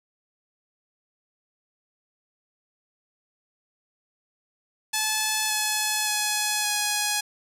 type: tone with pitch steps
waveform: 5% pulse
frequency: 864 / 854.1 / 844.3 / 834.6 Hz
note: A5 / G#5 / G#5 / G#5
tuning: -32 / +48 / +28 / +8 cents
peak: -11 dBFS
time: 4.93-7.21 s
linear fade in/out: 10 ms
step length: 570 ms
effects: none